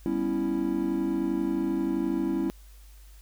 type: chord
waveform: triangle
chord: C# half-diminished seventh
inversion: second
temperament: equal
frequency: 196 / 246.9 / 277.2 / 329.6 Hz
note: G3 / B3 / C#4 / E4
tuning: 0 / 0 / 0 / 0 cents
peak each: -31 / -32 / -28 / -26 dBFS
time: 0.06-2.5 s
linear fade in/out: 0 ms
effects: added 50 Hz sine -47 dBFS peak until 3.21 s + white hiss -59 dBFS RMS until 3.21 s